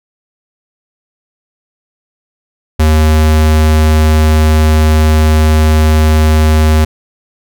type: tone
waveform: square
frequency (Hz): 77.78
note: D#2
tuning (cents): 0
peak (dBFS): -6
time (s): 2.79-6.85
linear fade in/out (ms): 10
effects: none